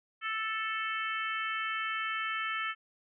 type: harmonic tone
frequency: 440 Hz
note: A4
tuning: in tune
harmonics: 3 / 4 / 5 / 6 / 7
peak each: -35 / -37 / -39 / -41 / -42 dBFS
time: 0.21-2.75 s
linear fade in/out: 50 ms
effects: none